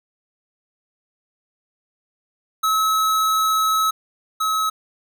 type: tone pair in turn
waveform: square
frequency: 1291 / 1284.8 Hz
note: E6 / E6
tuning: -37 / -45 cents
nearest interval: unison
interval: 8 cents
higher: first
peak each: -17 / -19 dBFS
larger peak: first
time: 2.63-3.91 / 4.4-4.7 s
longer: first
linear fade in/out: 10 ms
effects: none